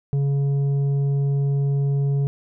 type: tone with tanh clipping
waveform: sine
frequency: 140 Hz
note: C#3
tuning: 18 cents sharp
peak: -19 dBFS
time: 0.13-2.27 s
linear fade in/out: 0 ms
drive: 6 dB
effects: none